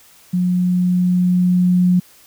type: tone with level ramp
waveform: sine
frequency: 180 Hz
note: F#3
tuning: 47 cents flat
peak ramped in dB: -14 to -10 dBFS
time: 0.33-2 s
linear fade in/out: 10 ms
effects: white hiss -48 dBFS RMS until 2.26 s